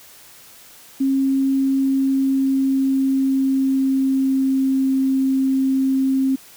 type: tone with pitch glide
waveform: sine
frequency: 269.7 to 266.4 Hz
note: C#4 to C4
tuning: -47 to +31 cents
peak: -15 dBFS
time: 1-6.36 s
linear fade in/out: 10 ms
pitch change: -22 cents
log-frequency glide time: 1.62-4.95 s
effects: white hiss -45 dBFS RMS until 6.56 s